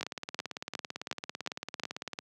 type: two click trains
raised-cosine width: 0.2 ms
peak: -15 / -19 dBFS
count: 6 / 40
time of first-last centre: 0.03-1.835 / 0.01-2.189 s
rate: 2.77 / 17.9 Hz
effects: high-pass 150 Hz 12 dB/octave